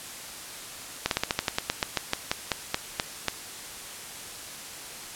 slowing click train, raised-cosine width 0.2 ms, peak -6 dBFS, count 17, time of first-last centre 1.06-3.283 s, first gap 52 ms, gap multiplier 1.12, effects white hiss -40 dBFS RMS until 5.15 s + low-pass 11000 Hz 12 dB/octave

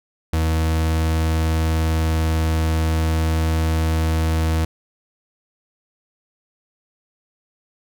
40% pulse tone, 80.2 Hz, E2, 47 cents flat, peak -16 dBFS, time 0.33-4.65 s, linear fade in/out 5 ms, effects none

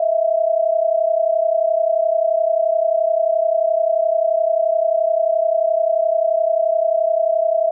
sine tone pair together, 638.5 / 670 Hz, D#5 / E5, +45 / +28 cents, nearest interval minor second, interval 83 cents, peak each -17 dBFS, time 0-7.71 s, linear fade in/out 5 ms, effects none

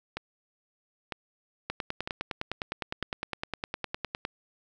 two click trains, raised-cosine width 0.3 ms, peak -17 / -15 dBFS, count 4 / 26, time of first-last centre 0.17-3.027 / 1.7-4.251 s, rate 1.05 / 9.8 Hz, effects none

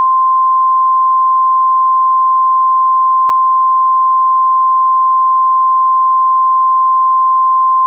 sine tone with dropouts, 1044 Hz, C6, 4 cents flat, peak -7 dBFS, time 0-7.86 s, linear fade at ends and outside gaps 0 ms, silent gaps 3.294-3.3 s, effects none

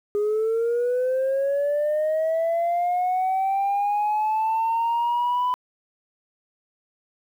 sine linear sweep, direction up, 410 to 1001 Hz, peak -18 dBFS, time 0.15-5.54 s, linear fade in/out 0 ms, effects tanh soft clip ceiling -18 dBFS + 9-bit

